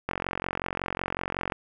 click train, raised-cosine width 0.5 ms, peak -13 dBFS, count 66, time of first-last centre 0.09-1.522 s, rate 45.4 Hz, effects none

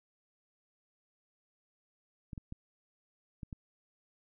clicks, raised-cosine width 5 ms, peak -29 dBFS, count 5, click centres 2.332 / 2.378 / 2.524 / 3.432 / 3.528 s, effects none

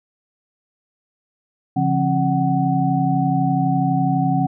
sine tone cluster, 140.4 / 172.4 / 269.1 / 747 Hz, C#3 / F3 / C4 / F#5, +22 / -22 / +49 / +16 cents, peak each -21 dBFS, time 1.76-4.47 s, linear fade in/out 10 ms, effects none

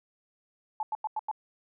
sine tone bursts, 865 Hz, A5, 30 cents flat, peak -28 dBFS, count 5, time 0.8-1.314 s, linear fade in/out 2 ms, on 30 ms, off 91 ms, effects none

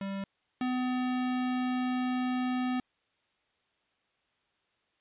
square tone pair in turn, 196 / 252.4 Hz, G3 / B3, 0 / +38 cents, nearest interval major third, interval 438 cents, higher second, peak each -34 / -29 dBFS, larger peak second, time 0.01-0.24 / 0.61-2.8 s, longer second, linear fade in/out 2 ms, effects white hiss -74 dBFS RMS until 5 s + resampled to 8000 Hz

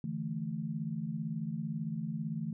sine chord, D suspended second, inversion none, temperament equal, 146.83 / 164.81 / 220 Hz, D3 / E3 / A3, 0 / 0 / 0 cents, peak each -40 / -37 / -38 dBFS, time 0.04-2.53 s, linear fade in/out 2 ms, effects none

